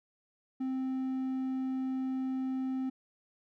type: tone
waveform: triangle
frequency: 261.6 Hz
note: C4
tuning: in tune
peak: -29 dBFS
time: 0.6-2.9 s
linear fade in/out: 10 ms
effects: none